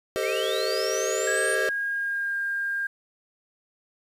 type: chord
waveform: square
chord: A half-diminished seventh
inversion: third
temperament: equal with one note detuned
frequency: 392 / 448.7 / 523.3 / 622.3 Hz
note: G4 / A4 / C5 / Eb5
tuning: 0 / +34 / 0 / 0 cents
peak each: -31 dBFS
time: 0.16-1.69 s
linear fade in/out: 0 ms
type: linear sweep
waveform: sine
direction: up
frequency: 2108 to 9020 Hz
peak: -31 dBFS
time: 0.23-1.55 s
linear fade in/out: 5 ms
type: tone with pitch glide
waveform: sine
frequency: 1643 to 1606.4 Hz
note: G#6 to G6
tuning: -19 to +42 cents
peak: -25 dBFS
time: 1.27-2.87 s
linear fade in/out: 5 ms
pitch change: -39 cents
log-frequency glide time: 1.52-2.36 s
effects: resampled to 32000 Hz + 9-bit